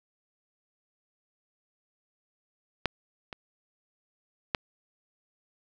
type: clicks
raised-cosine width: 0.3 ms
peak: -9 / -22 / -9 dBFS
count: 3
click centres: 2.857 / 3.328 / 4.548 s
effects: none